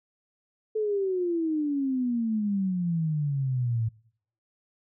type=exponential sweep; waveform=sine; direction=down; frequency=440 to 110 Hz; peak=-24 dBFS; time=0.75-3.89 s; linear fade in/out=10 ms; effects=noise-tail reverb RT60 0.6 s tail -23 dB re dry